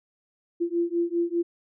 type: beating tone pair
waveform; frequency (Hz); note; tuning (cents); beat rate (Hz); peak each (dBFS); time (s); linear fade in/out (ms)
sine; 340 / 345; F4 / F4; -46 / -21; 5; -26; 0.6-1.43; 20
effects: none